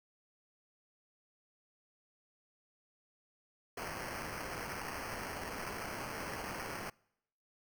white noise with sample-and-hold, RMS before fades -42 dBFS, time 3.77-6.9 s, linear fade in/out 5 ms, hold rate 3675 Hz, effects noise-tail reverb RT60 0.8 s tail -26 dB re dry

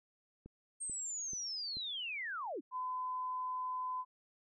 click train, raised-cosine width 3 ms, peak -38 dBFS, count 4, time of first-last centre 0.46-1.77 s, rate 2.29 Hz
sine linear sweep, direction down, 8570 to 228.3 Hz, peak -38 dBFS, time 0.8-2.61 s, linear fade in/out 20 ms
sine tone, 1014 Hz, B5, 45 cents sharp, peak -36 dBFS, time 2.71-4.05 s, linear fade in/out 50 ms
effects none

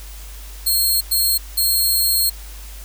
10% pulse tone bursts at uneven times, 4245 Hz, C8, 24 cents sharp, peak -8 dBFS, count 3, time 0.66-1.01 / 1.11-1.38 / 1.57-2.3 s, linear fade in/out 10 ms, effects added 50 Hz sine -33 dBFS peak until 2.84 s + white hiss -41 dBFS RMS until 2.84 s

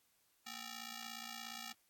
5% pulse ring-modulated tone, 519 Hz, C5, 14 cents flat, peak -31 dBFS, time 0.46-1.73 s, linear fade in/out 10 ms, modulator 288 Hz, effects white hiss -75 dBFS RMS until 1.89 s + AAC 64 kbps

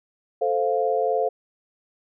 sine chord, F major, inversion first, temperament equal, 440 / 523.3 / 698.5 Hz, A4 / C5 / F5, 0 / 0 / 0 cents, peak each -24 dBFS, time 0.41-1.29 s, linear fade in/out 10 ms, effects none

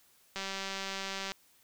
click train, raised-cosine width 0.2 ms, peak -20 dBFS, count 187, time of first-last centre 0.36-1.319 s, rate 194 Hz, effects white hiss -65 dBFS RMS until 1.63 s

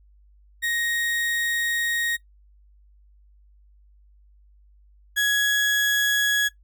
35% pulse tone pair in turn, 1872 / 1671.5 Hz, A#6 / G#6, +7 / +11 cents, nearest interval major second, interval 196 cents, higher first, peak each -22 / -17 dBFS, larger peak second, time 0.62-2.17 / 5.16-6.49 s, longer first, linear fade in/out 20 ms, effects noise-tail reverb RT60 0.1 s tail -17 dB re dry + added 50 Hz sine -52 dBFS peak until 6.63 s

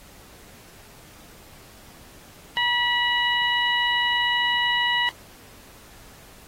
harmonic tone with a mistuned harmonic, 973 Hz, B5, 26 cents flat, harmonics 1 / 2 / 3 / 4, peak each -26 / -23 / -24 / -33 dBFS, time 2.57-5.09 s, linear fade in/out 0 ms, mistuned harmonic 1, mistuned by -25 cents, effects pink hiss -49 dBFS RMS until 6.47 s + AAC 48 kbps

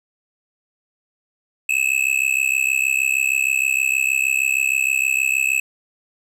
square tone with amplitude modulation, 2596 Hz, E7, 27 cents flat, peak -13 dBFS, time 1.69-5.6 s, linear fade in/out 5 ms, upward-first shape sine, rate 66.4 Hz, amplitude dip 100%, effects low-pass 12000 Hz 12 dB/octave + 8-bit

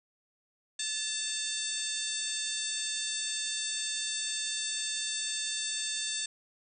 harmonic tone with a mistuned harmonic, 898 Hz, A5, 35 cents sharp, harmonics 2 / 3 / 4 / 5 / 6 / 7 / 8 / 9, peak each -43 / -44 / -37 / -40 / -46 / -41 / -41 / -37 dBFS, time 0.79-6.26 s, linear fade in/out 5 ms, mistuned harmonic 2, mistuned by -57 cents, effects none

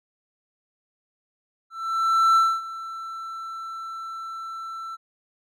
triangle tone with ADSR envelope, 1335 Hz, E6, 22 cents sharp, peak -12 dBFS, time 1.7-4.97 s, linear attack 660 ms, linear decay 250 ms, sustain -18 dB, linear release 29 ms, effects none

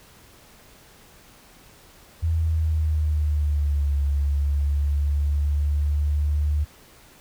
sine exponential two-way sweep, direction down then up, 82.41 to 70.6 to 74.4 Hz, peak -19 dBFS, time 2.22-6.65 s, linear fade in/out 20 ms, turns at 3.98 s, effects pink hiss -51 dBFS RMS until 7.2 s

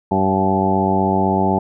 harmonic tone with a mistuned harmonic, 95.9 Hz, G2, 37 cents flat, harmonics 1 / 2 / 3 / 4 / 5 / 6 / 7 / 8 / 9, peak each -25 / -19 / -24 / -22 / -29 / -28 / -24 / -24 / -20 dBFS, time 0.11-1.59 s, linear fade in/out 5 ms, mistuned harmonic 7, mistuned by +20 cents, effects none

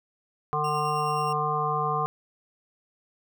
harmonic tone, 150.3 Hz, D3, 40 cents sharp, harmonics 1 / 3 / 5 / 7 / 8, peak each -32 / -32 / -30 / -28 / -30 dBFS, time 0.53-2.06 s, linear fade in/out 0 ms
20% pulse tone with tremolo, 2772 Hz, F7, 14 cents flat, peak -33 dBFS, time 0.64-1.33 s, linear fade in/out 5 ms, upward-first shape square, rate 9.5 Hz, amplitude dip 25%
effects none

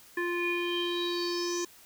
square tone with low-pass filter sweep, 348.9 Hz, F4, 2 cents flat, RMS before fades -31 dBFS, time 0.17-1.65 s, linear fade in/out 5 ms, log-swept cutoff 1900 to 6400 Hz, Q 8.3, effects white hiss -55 dBFS RMS until 1.85 s

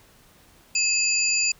sine tone cluster, 2587 / 4804 / 7060 Hz, E7 / D8 / A8, -33 / +38 / +5 cents, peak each -24 dBFS, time 0.75-1.52 s, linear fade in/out 5 ms, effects pink hiss -55 dBFS RMS until 1.59 s

